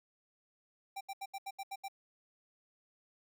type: tone bursts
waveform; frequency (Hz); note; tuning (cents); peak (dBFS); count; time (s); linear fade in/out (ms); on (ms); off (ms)
square; 784; G5; 0; -40; 8; 0.96-1.884; 10; 49; 76
effects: none